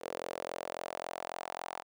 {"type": "tone with high-pass filter sweep", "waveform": "sawtooth", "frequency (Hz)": 43.65, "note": "F1", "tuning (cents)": 0, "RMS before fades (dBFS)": -41, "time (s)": [0, 1.84], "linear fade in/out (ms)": 50, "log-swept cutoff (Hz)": [490, 800], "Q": 3.1, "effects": []}